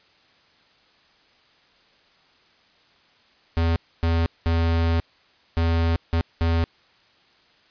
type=tone bursts at uneven times; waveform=square; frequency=83.1 Hz; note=E2; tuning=15 cents sharp; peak=-19 dBFS; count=6; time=3.57-3.76 / 4.03-4.26 / 4.46-5 / 5.57-5.96 / 6.13-6.21 / 6.41-6.64 s; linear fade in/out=0 ms; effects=white hiss -58 dBFS RMS until 7.7 s + resampled to 11025 Hz